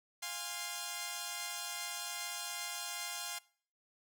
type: chord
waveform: 5% pulse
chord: F minor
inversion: none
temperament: equal with one note detuned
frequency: 698.5 / 821.1 / 1046.5 Hz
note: F5 / Ab5 / C6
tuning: 0 / -20 / 0 cents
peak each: -32 dBFS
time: 0.22-3.39 s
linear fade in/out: 10 ms
effects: noise-tail reverb RT60 0.5 s tail -22 dB re dry